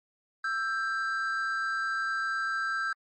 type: tone pair together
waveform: triangle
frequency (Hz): 1326.5 / 1582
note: E6 / G6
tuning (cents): +10 / +15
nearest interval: minor third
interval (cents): 305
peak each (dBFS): -30 / -28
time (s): 0.44-2.93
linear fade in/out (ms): 5
effects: MP3 32 kbps